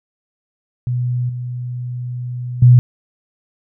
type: tone with level steps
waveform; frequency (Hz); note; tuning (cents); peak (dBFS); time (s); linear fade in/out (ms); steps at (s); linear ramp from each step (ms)
sine; 123.47; B2; 0; -16 / -22 / -4; 0.87-2.79; 0; 1.29 / 2.62; 5
effects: none